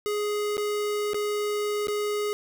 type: tone with dropouts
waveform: square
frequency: 416.6 Hz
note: G#4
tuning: 5 cents sharp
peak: -26 dBFS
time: 0.06-2.33 s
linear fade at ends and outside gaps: 0 ms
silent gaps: 0.569-0.579 / 1.134-1.144 / 1.871-1.883 s
effects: none